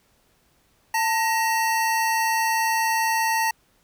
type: tone pair together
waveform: square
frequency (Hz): 895 / 1887.7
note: A5 / A#6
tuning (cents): +29 / +21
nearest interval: octave + minor second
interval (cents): 1292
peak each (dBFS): -22 / -26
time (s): 0.94-3.51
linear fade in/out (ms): 5
effects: pink hiss -63 dBFS RMS until 3.83 s